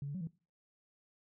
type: tone with pitch steps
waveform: sine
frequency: 141 / 143.4 / 186.2 / 162.7 Hz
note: C#3 / D3 / F#3 / E3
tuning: +30 / -41 / +11 / -22 cents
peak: -36 dBFS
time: 0.02-0.272 s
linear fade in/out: 2 ms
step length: 63 ms
effects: noise-tail reverb RT60 0.3 s tail -18 dB re dry + tanh soft clip ceiling -32 dBFS